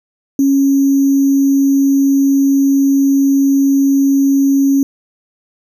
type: tone with sample-and-hold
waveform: sine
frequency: 275.6 Hz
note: C#4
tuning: 10 cents flat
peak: -8 dBFS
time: 0.39-4.83 s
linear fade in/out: 2 ms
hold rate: 6300 Hz
effects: none